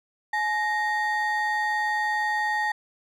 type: ring-modulated tone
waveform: triangle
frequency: 1356 Hz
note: E6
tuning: 49 cents sharp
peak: -18 dBFS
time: 0.33-2.72 s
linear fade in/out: 5 ms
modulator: 507 Hz
effects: none